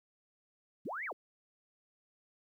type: linear two-way sweep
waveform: sine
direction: up then down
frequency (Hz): 111.8 to 2334 to 216.7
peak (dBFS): -37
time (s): 0.85-1.13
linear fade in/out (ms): 10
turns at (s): 1.05
effects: 12-bit